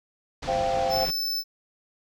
pink low-pass noise, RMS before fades -35 dBFS, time 0.42-1.11 s, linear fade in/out 10 ms, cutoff 6000 Hz, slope 24 dB/octave
sine chord, C suspended fourth, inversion none, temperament equal with one note detuned, 523.3 / 685.7 / 784 Hz, C5 / F5 / G5, 0 / -32 / 0 cents, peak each -27 dBFS, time 0.47-1.06 s, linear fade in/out 20 ms
square tone, 5274 Hz, E8, in tune, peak -26 dBFS, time 0.89-1.44 s, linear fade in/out 50 ms
effects none

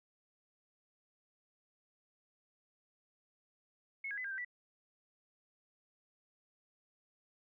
sine tone with pitch steps, 2185 / 1648 / 2013 / 1602 / 1554 / 1962 Hz, C#7 / G#6 / B6 / G6 / G6 / B6, -26 / -14 / +33 / +37 / -16 / -12 cents, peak -38 dBFS, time 4.04-4.448 s, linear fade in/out 5 ms, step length 68 ms, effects none

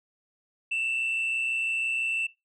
sine tone pair together, 2668 / 2794 Hz, E7 / F7, +20 / 0 cents, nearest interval minor second, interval 80 cents, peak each -24 / -34 dBFS, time 0.71-2.27 s, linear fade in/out 10 ms, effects noise-tail reverb RT60 0.2 s tail -21 dB re dry + tanh soft clip ceiling -23 dBFS

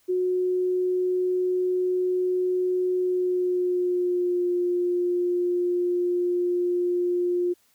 sine tone with pitch glide, 365.2 to 354.2 Hz, F#4 to F4, -23 to +24 cents, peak -21 dBFS, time 0.08-7.54 s, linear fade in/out 20 ms, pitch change -53 cents, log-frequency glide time 2.97-4.51 s, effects white hiss -64 dBFS RMS until 7.74 s

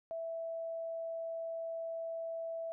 sine tone, 659.3 Hz, E5, in tune, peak -37 dBFS, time 0.11-2.72 s, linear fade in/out 0 ms, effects none

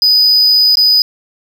triangle tone with dropouts, 4978 Hz, D#8, in tune, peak -5 dBFS, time 0.02-1.02 s, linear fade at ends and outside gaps 1 ms, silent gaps 0.755-0.771 s, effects none

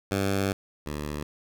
10% pulse tone pair in turn, 97.9 / 74.17 Hz, G2 / D2, -2 / +18 cents, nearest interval perfect fourth, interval 480 cents, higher first, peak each -16 / -23 dBFS, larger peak first, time 0.11-0.53 / 0.86-1.23 s, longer first, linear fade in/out 5 ms, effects none

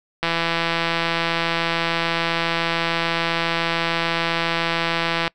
click train, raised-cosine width 0.3 ms, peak -5 dBFS, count 844, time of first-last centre 0.23-5.278 s, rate 167 Hz, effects noise-tail reverb RT60 0.1 s tail -24 dB re dry

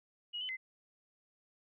sine tone with pitch steps, 2900 / 3028 / 2053 Hz, F#7 / F#7 / C7, -35 / +39 / -33 cents, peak -37 dBFS, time 0.33-0.57 s, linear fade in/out 20 ms, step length 80 ms, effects none

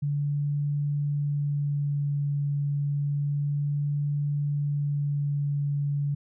sine tone with vibrato, 144.2 Hz, D3, 31 cents flat, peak -24 dBFS, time 0.02-6.15 s, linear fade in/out 10 ms, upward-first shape sine, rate 0.3 Hz, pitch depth 11 cents each way, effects none

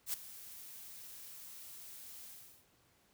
blue noise with ADSR envelope, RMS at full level -35 dBFS, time 0.06-2.66 s, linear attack 75 ms, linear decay 9 ms, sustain -16 dB, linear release 400 ms, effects pink hiss -70 dBFS RMS until 3.13 s + high-pass 60 Hz 12 dB/octave

